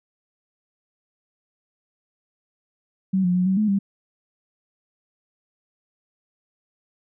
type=tone with pitch steps; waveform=sine; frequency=190 / 178.6 / 181.5 / 189.8 / 213.4 / 197.5 Hz; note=F#3 / F3 / F#3 / F#3 / G#3 / G3; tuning=+46 / +39 / -33 / +44 / +47 / +13 cents; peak=-17 dBFS; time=3.13-3.79 s; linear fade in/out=10 ms; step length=110 ms; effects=none